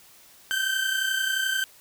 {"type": "tone pair together", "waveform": "30% pulse", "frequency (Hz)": [1536.6, 1568], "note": ["G6", "G6"], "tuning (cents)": [-35, 0], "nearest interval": "unison", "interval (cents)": 35, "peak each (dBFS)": -24, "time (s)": [0.51, 1.64], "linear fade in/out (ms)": 0, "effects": ["white hiss -53 dBFS RMS until 1.8 s"]}